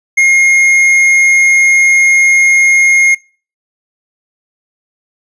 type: tone with tanh clipping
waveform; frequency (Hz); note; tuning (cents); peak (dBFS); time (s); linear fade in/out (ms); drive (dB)
sine; 2141; C7; +39; -6; 0.17-3.15; 10; 8
effects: noise-tail reverb RT60 0.4 s tail -24 dB re dry + resampled to 24000 Hz